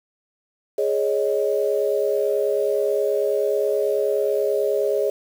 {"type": "chord", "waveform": "sine", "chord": "Ab suspended fourth", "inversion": "none", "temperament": "just", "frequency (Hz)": [415.3, 553.7, 623], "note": ["Ab4", "Db5", "Eb5"], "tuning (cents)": [0, -2, 2], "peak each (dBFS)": [-21, -23, -25], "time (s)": [0.78, 5.1], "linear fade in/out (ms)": 5, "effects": ["7-bit"]}